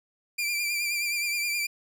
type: tone with vibrato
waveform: sawtooth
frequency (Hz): 2369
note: D7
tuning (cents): +14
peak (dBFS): -23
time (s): 0.38-1.67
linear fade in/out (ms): 10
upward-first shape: triangle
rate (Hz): 9.5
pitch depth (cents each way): 49
effects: none